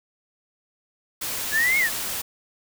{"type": "noise", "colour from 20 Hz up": "white", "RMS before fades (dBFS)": -29, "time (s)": [1.21, 2.22], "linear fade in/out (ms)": 10}
{"type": "linear two-way sweep", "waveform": "sine", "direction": "up then down", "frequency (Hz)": [1661.2, 2201, 1661.2], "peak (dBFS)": -18, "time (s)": [1.51, 1.9], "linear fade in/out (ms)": 50, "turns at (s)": 1.78}
{"effects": []}